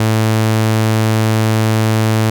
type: tone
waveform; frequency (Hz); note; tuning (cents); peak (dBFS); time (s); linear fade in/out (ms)
sawtooth; 110; A2; 0; -7; 0-2.3; 5
effects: none